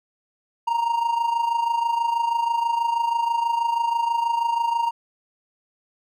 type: tone with amplitude modulation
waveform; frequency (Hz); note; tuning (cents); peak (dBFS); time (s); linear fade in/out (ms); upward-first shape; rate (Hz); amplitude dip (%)
triangle; 932.3; A#5; 0; -15; 0.67-4.91; 10; sine; 26.2; 65
effects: none